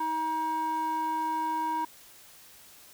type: tone with band-pass filter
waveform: square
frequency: 317 Hz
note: D#4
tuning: 32 cents sharp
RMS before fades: -30 dBFS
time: 0-1.85 s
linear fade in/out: 5 ms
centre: 910 Hz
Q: 3.9
effects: white hiss -53 dBFS RMS until 2.93 s